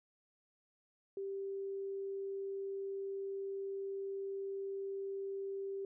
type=tone; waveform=sine; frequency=392 Hz; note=G4; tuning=in tune; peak=-38 dBFS; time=1.17-5.85 s; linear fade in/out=2 ms; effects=none